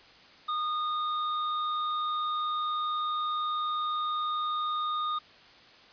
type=tone; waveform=square; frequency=1228 Hz; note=D#6; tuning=23 cents flat; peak=-29 dBFS; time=0.48-5.19 s; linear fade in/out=10 ms; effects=white hiss -54 dBFS RMS until 5.92 s + resampled to 11025 Hz